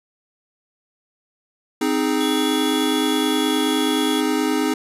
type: chord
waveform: square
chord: Ab major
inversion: first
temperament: equal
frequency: 261.6 / 311.1 / 415.3 Hz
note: C4 / Eb4 / Ab4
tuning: 0 / 0 / 0 cents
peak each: -23 / -22 / -25 dBFS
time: 1.81-4.74 s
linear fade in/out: 5 ms
type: tone with pitch glide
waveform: 45% pulse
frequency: 3387 to 3367 Hz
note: G#7 to G#7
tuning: +33 to +23 cents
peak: -26 dBFS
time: 2.2-4.21 s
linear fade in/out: 10 ms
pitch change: -10 cents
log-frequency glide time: 3.03-3.65 s
effects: resampled to 32000 Hz + 9-bit